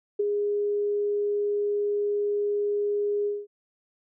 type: tone with ADSR envelope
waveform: sine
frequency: 411.3 Hz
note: G#4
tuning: 17 cents flat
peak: -19 dBFS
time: 0.19-3.47 s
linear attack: 10 ms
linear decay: 15 ms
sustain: -4 dB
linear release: 210 ms
effects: none